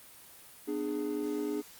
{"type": "chord", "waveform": "triangle", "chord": "G# diminished", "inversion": "first", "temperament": "just", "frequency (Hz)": [249.2, 299, 415.3], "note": ["B3", "D4", "G#4"], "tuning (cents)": [16, 31, 0], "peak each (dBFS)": [-38, -32, -33], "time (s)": [0.67, 1.62], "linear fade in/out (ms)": 20, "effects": ["white hiss -53 dBFS RMS until 1.79 s", "Opus 32 kbps"]}